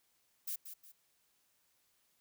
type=noise with echo; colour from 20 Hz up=violet; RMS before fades=-39 dBFS; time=0.47-0.56 s; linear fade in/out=10 ms; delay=180 ms; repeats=2; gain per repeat=-9 dB; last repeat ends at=0.92 s; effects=white hiss -75 dBFS RMS until 2.2 s